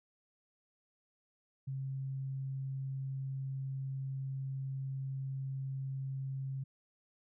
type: tone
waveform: sine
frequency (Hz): 134.5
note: C3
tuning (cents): +48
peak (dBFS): -36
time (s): 1.67-6.64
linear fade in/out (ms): 10
effects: none